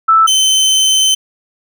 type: tone pair in turn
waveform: sine / 25% pulse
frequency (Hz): 1318.5 / 3073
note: E6 / G7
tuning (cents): 0 / -35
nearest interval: octave + minor third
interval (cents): 1465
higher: second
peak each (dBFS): -5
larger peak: neither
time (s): 0.08-0.27 / 0.27-1.15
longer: second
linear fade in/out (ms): 10
effects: none